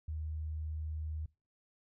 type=tone; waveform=sine; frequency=77.78 Hz; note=D#2; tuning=in tune; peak=-36 dBFS; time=0.08-1.26 s; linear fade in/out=5 ms; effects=noise-tail reverb RT60 0.3 s tail -23 dB re dry